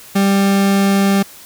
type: tone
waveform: 40% pulse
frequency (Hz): 197.2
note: G3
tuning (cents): +11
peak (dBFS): -10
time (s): 0.15-1.23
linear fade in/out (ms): 10
effects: white hiss -39 dBFS RMS until 1.45 s